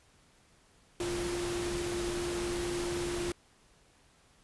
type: tone in noise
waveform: sine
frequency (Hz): 349.2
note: F4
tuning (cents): 0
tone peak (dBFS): -33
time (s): 1-3.32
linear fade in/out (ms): 2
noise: pink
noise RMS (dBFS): -38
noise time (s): 1-3.32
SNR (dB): +2
effects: pink hiss -64 dBFS RMS until 4.43 s + resampled to 24000 Hz